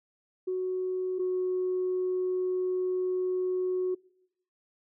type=tone pair in turn; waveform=sine; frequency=370 / 367.7 Hz; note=F#4 / F#4; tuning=0 / -11 cents; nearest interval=unison; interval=11 cents; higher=first; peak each=-27 / -25 dBFS; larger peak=second; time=0.47-1.19 / 1.19-3.95 s; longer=second; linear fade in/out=10 ms; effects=noise-tail reverb RT60 0.9 s tail -25 dB re dry + tanh soft clip ceiling -22 dBFS